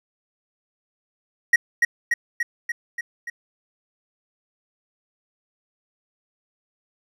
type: tone with echo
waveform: triangle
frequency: 1894 Hz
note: A#6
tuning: 27 cents sharp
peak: -9 dBFS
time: 1.53-1.56 s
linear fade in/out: 5 ms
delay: 290 ms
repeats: 6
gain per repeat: -3 dB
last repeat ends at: 3.3 s
effects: none